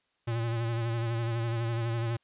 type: tone with vibrato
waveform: square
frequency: 116 Hz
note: A#2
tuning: 8 cents flat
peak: -29 dBFS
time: 0.27-2.17 s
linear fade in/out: 10 ms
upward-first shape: sine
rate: 12 Hz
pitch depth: 40 cents each way
effects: white hiss -74 dBFS RMS until 2.23 s + resampled to 8000 Hz